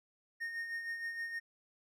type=tone with tremolo; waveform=triangle; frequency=1844 Hz; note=A#6; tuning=19 cents flat; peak=-34 dBFS; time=0.4-1.4 s; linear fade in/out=20 ms; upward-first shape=sine; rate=6.4 Hz; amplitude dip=50%; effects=none